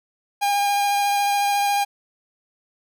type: tone with vibrato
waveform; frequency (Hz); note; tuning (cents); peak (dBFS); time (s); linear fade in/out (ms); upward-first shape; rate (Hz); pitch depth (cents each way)
45% pulse; 809; G#5; -46; -18; 0.41-1.85; 20; sine; 14; 11
effects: none